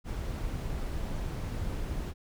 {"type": "noise", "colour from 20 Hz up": "brown", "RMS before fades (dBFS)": -34, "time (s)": [0.04, 2.14], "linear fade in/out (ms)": 50, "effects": []}